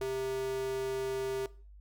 square tone with high-pass filter, 131.9 Hz, C3, 14 cents sharp, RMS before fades -35 dBFS, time 0.01-1.46 s, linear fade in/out 2 ms, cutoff 350 Hz, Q 3.1, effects noise-tail reverb RT60 0.4 s tail -19 dB re dry + added 50 Hz sine -50 dBFS peak until 1.8 s

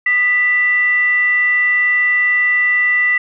sine tone with frequency modulation, 1975.5 Hz, B6, in tune, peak -11 dBFS, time 0.06-3.18 s, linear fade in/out 5 ms, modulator 745 Hz, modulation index 0.25, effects none

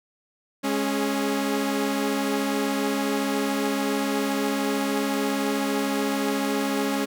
sawtooth tone cluster, 207.7 / 274.9 / 419.2 Hz, G#3 / C#4 / G#4, 0 / -14 / +16 cents, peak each -25 / -21 / -27 dBFS, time 0.63-7.06 s, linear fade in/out 20 ms, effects none

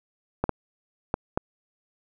clicks, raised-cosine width 1 ms, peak -9 dBFS, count 4, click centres 0.44 / 0.493 / 1.141 / 1.375 s, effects none

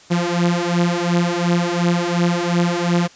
sawtooth beating tone pair, 172.2 / 175 Hz, F3 / F3, -24 / +4 cents, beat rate 2.8 Hz, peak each -15 dBFS, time 0.1-3.08 s, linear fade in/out 20 ms, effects white hiss -46 dBFS RMS until 3.15 s + resampled to 16000 Hz

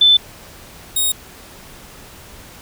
sine / 5% pulse tone pair in turn, 3520 / 3750 Hz, A7 / A#7, 0 / +10 cents, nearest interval minor second, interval 110 cents, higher second, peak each -7 dBFS, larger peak neither, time 0.01-0.17 / 0.96-1.12 s, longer neither, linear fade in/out 5 ms, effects pink hiss -40 dBFS RMS until 2.61 s

